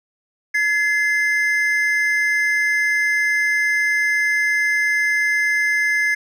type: tone pair together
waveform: triangle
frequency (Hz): 1701.3 / 2073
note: G#6 / C7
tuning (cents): +41 / -17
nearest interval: minor third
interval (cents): 342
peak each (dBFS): -17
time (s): 0.54-6.15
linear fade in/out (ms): 10
effects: none